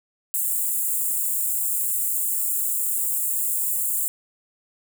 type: high-pass noise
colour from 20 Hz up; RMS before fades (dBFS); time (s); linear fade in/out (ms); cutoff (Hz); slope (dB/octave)
white; -24; 0.34-4.08; 0; 7200; 96
effects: none